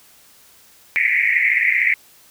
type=band-pass noise; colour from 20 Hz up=white; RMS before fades=-17 dBFS; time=0.96-1.94 s; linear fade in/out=0 ms; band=1900 to 2300 Hz; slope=96 dB/octave; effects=white hiss -50 dBFS RMS until 2.3 s